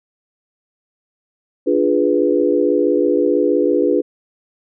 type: chord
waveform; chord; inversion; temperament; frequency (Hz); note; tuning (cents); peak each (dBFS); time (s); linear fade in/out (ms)
sine; D diminished seventh; none; equal; 293.7 / 349.2 / 415.3 / 493.9; D4 / F4 / Ab4 / Cb5; 0 / 0 / 0 / 0; -18; 1.66-4.02; 20
effects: none